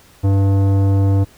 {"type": "tone with tanh clipping", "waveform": "sine", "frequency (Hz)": 98.1, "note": "G2", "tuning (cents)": 2, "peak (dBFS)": -13, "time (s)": [0.23, 1.25], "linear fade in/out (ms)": 20, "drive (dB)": 15, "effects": ["pink hiss -48 dBFS RMS until 1.37 s"]}